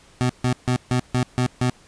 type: tone bursts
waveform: 25% pulse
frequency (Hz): 125.3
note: B2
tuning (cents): +25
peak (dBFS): -14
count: 7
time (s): 0.21-1.698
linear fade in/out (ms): 0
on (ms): 84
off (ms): 150
effects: pink hiss -52 dBFS RMS until 1.87 s + resampled to 22050 Hz